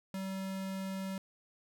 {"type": "tone", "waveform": "square", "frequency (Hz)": 191.7, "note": "G3", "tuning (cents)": -38, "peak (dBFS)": -37, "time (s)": [0.14, 1.18], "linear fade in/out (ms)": 2, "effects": []}